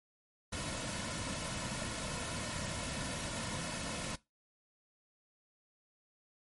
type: noise with comb filter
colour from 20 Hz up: pink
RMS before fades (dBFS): -39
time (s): 0.52-4.16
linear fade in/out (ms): 10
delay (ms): 2.5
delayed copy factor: -0.6
effects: noise-tail reverb RT60 0.2 s tail -19 dB re dry + MP3 48 kbps